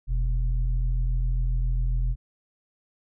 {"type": "tone pair together", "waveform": "sine", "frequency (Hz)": [43.65, 123.47], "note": ["F1", "B2"], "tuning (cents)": [0, 0], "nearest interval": "octave + tritone", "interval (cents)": 1800, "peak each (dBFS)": [-21, -30], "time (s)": [0.07, 2.16], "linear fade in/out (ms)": 50, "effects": ["tanh soft clip ceiling -15 dBFS"]}